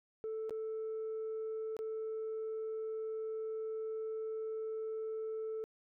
sine tone with dropouts, 440.2 Hz, A4, 1 cent sharp, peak -35 dBFS, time 0.24-5.64 s, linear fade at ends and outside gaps 0 ms, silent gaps 0.495-0.507 / 1.767-1.79 s, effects tanh soft clip ceiling -35 dBFS

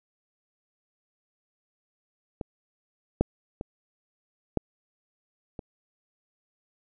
clicks, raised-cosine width 2 ms, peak -19 / -7 / -20 / -10 / -23 dBFS, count 5, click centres 2.412 / 3.21 / 3.611 / 4.573 / 5.592 s, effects none

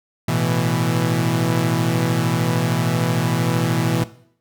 sawtooth chord, A suspended second, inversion none, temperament equal with one note detuned, 110 / 123.11 / 164.81 Hz, A2 / B2 / E3, 0 / -5 / 0 cents, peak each -21 / -17 / -17 dBFS, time 0.28-4.04 s, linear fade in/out 5 ms, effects noise-tail reverb RT60 0.6 s tail -17 dB re dry

